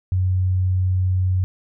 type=tone; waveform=sine; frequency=92.5 Hz; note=F#2; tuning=in tune; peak=-16 dBFS; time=0.12-1.44 s; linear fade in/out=0 ms; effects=none